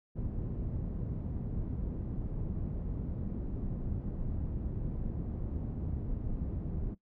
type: low-pass noise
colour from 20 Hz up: pink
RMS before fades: -36 dBFS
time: 0.15-6.95 s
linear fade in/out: 20 ms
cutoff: 240 Hz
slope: 12 dB/octave
effects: noise-tail reverb RT60 0.1 s tail -17 dB re dry